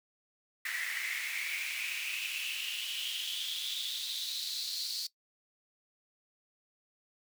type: noise with high-pass filter sweep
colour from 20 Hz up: pink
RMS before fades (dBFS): -37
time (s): 0.65-5.07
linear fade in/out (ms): 5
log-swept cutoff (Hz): 1900 to 4500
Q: 7.2
effects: noise-tail reverb RT60 0.1 s tail -19 dB re dry